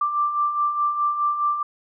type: beating tone pair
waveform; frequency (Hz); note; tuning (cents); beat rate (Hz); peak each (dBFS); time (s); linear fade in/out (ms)
sine; 1174.7 / 1179.5; D6 / D6; 0 / +7; 4.8; -28 / -20; 0.01-1.63; 5
effects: none